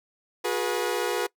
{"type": "tone cluster", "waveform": "sawtooth", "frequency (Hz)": [362, 417, 484.6], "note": ["F#4", "G#4", "B4"], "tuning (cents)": [-38, 7, -33], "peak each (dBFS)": [-26, -26, -25], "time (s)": [0.44, 1.27], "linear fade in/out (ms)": 10, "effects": ["noise-tail reverb RT60 0.1 s tail -22 dB re dry"]}